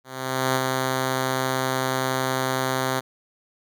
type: tone with ADSR envelope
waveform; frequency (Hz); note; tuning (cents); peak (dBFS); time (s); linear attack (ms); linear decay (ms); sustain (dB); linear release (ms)
5% pulse; 130.81; C3; 0; -8; 0.04-3.01; 510; 38; -3; 23
effects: none